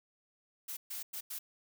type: noise bursts at uneven times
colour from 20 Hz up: blue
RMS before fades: -41 dBFS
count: 4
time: 0.68-0.77 / 0.9-1.03 / 1.13-1.21 / 1.3-1.39 s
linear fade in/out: 10 ms
effects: none